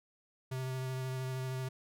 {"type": "tone with vibrato", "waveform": "square", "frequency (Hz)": 130, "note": "C3", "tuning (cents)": -11, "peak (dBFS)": -36, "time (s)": [0.51, 1.69], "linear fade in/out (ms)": 10, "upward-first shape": "sine", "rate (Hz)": 13, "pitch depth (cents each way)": 14, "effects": []}